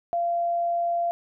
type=tone; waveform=sine; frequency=688 Hz; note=F5; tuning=26 cents flat; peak=-22 dBFS; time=0.13-1.11 s; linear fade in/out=0 ms; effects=none